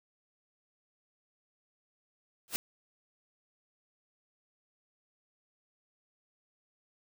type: noise with exponential growth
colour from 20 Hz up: white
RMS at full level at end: -27 dBFS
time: 2.48-2.56 s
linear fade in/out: 0 ms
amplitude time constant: 17 ms
effects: none